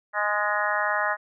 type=harmonic tone with a mistuned harmonic; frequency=207.7 Hz; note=G#3; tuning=in tune; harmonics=3 / 4 / 5 / 6 / 7 / 8 / 9; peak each=-30 / -30 / -30 / -30 / -30 / -30 / -30 dBFS; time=0.13-1.17 s; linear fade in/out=50 ms; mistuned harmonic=8; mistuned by=+27 cents; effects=none